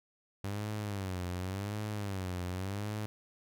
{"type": "tone with vibrato", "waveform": "sawtooth", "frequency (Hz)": 97.5, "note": "G2", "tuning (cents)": -9, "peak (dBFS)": -31, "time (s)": [0.44, 3.06], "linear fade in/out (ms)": 0, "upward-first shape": "sine", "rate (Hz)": 0.89, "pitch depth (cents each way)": 150, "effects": []}